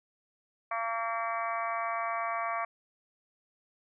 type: harmonic tone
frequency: 228.5 Hz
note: A#3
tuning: 34 cents flat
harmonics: 3 / 4 / 5 / 6 / 7 / 8 / 9 / 10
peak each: -35 / -41 / -33 / -44 / -45 / -44 / -44 / -42 dBFS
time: 0.71-2.65 s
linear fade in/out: 5 ms
effects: none